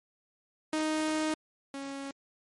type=tone pair in turn; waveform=sawtooth; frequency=311.1 / 275.5 Hz; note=D#4 / C#4; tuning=0 / -11 cents; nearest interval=major second; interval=211 cents; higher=first; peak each=-24 / -33 dBFS; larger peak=first; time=0.73-1.34 / 1.74-2.11 s; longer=first; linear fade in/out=2 ms; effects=MP3 48 kbps